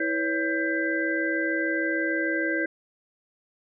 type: tone cluster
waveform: sine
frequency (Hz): 327 / 495.5 / 562 / 1580 / 2008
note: E4 / B4 / C#5 / G6 / B6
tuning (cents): -14 / +6 / +24 / +13 / +28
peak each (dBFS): -28 / -35 / -32 / -27 / -33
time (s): 0-2.66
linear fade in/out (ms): 5
effects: none